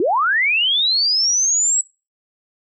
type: linear sweep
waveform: sine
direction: up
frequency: 305.8 to 7810 Hz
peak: -14 dBFS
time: 0-1.81 s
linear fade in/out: 2 ms
effects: noise-tail reverb RT60 0.3 s tail -24 dB re dry